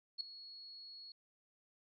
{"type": "tone with ADSR envelope", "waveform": "sine", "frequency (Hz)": 4342, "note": "C#8", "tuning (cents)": -37, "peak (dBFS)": -34, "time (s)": [0.18, 1.12], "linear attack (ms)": 27, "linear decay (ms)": 3, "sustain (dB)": -16, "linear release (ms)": 3, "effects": []}